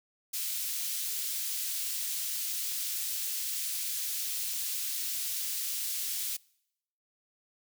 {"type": "high-pass noise", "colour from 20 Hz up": "white", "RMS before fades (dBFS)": -34, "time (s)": [0.33, 6.37], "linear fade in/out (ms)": 10, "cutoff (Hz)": 3300, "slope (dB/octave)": 12, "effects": ["noise-tail reverb RT60 0.8 s tail -25 dB re dry"]}